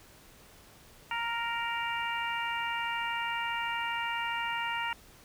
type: harmonic tone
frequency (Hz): 466.2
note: A#4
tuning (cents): 0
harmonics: 2 / 3 / 4 / 5 / 6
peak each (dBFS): -34 / -38 / -38 / -39 / -38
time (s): 1.11-4.93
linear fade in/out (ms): 2
effects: pink hiss -56 dBFS RMS until 5.24 s